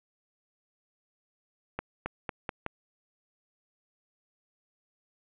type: accelerating click train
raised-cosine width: 0.5 ms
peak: -17 dBFS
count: 5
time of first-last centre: 1.79-2.664 s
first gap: 270 ms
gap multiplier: 0.86
effects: resampled to 8000 Hz + 9-bit